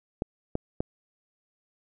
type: clicks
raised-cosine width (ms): 2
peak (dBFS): -14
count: 3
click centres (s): 0.221 / 0.554 / 0.805
effects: none